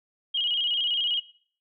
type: tone with vibrato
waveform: sine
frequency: 3063 Hz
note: G7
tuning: 41 cents flat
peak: -23 dBFS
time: 0.34-1.2 s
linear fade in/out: 10 ms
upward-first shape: square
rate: 15 Hz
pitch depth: 84 cents each way
effects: noise-tail reverb RT60 0.5 s tail -19 dB re dry